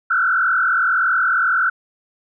sine tone with frequency modulation, 1437 Hz, F6, 49 cents sharp, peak -14 dBFS, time 0.1-1.7 s, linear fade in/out 10 ms, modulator 41.6 Hz, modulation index 2.5, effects none

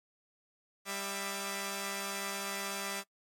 5% pulse tone cluster, 198 / 659 / 1183 Hz, G3 / E5 / D6, +18 / -1 / +12 cents, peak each -27 / -29 / -31 dBFS, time 0.85-3.04 s, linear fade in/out 50 ms, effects noise-tail reverb RT60 0.1 s tail -23 dB re dry + MP3 64 kbps

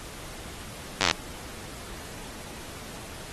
slowing click train, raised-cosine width 0.2 ms, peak -3 dBFS, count 10, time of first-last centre 1.01-1.112 s, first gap 10 ms, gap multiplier 1.03, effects pink hiss -42 dBFS RMS until 3.32 s + AAC 32 kbps

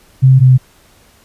sine tone pair in turn, 131.5 / 128.94 Hz, C3 / C3, +9 / -25 cents, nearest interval unison, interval 34 cents, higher first, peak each -3 dBFS, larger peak neither, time 0.22-0.4 / 0.4-0.58 s, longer neither, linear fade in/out 20 ms, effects pink hiss -48 dBFS RMS until 1.24 s + resampled to 32000 Hz

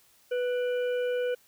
harmonic tone with a mistuned harmonic, 493.9 Hz, B4, in tune, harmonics 1 / 3 / 5 / 6, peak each -26 / -39 / -47 / -46 dBFS, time 0.31-1.35 s, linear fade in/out 10 ms, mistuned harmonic 5, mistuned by -61 cents, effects white hiss -62 dBFS RMS until 1.47 s

